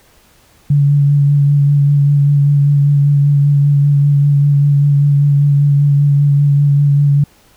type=tone with vibrato; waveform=sine; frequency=143 Hz; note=D3; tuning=46 cents flat; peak=-7 dBFS; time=0.7-7.24 s; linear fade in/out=5 ms; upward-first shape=sine; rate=5.1 Hz; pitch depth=19 cents each way; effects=pink hiss -49 dBFS RMS until 7.56 s